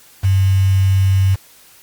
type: tone with quantisation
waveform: sine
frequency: 96.1 Hz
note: G2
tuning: 34 cents flat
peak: -10 dBFS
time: 0.23-1.36 s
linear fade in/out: 20 ms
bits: 5
effects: white hiss -46 dBFS RMS until 1.82 s + Opus 48 kbps